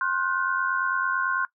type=tone cluster; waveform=sine; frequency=1059 / 1440 / 1529 Hz; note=C6 / F#6 / G6; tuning=+21 / -47 / -44 cents; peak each=-27 / -27 / -27 dBFS; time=0.01-1.45 s; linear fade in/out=2 ms; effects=noise-tail reverb RT60 0.1 s tail -20 dB re dry